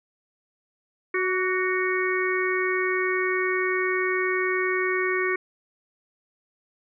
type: harmonic tone with a mistuned harmonic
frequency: 370 Hz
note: F#4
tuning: in tune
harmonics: 1 / 3 / 4 / 5 / 6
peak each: -25 / -31 / -33 / -28 / -29 dBFS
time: 1.14-5.36 s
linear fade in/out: 5 ms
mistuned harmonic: 3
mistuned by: +35 cents
effects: none